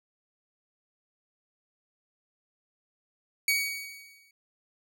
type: tone with exponential decay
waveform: sawtooth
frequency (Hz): 2253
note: C#7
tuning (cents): +28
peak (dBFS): -18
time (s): 3.48-4.31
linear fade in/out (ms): 2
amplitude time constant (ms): 180
effects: none